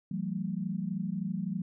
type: tone cluster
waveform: sine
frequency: 166.8 / 190.2 / 222.6 Hz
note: E3 / F#3 / A3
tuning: +21 / +48 / +20 cents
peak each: -36 / -33 / -38 dBFS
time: 0.11-1.62 s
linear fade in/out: 5 ms
effects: none